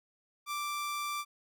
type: tone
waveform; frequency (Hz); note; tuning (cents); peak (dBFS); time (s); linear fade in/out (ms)
sawtooth; 1174.7; D6; 0; -30; 0.46-1.25; 50
effects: none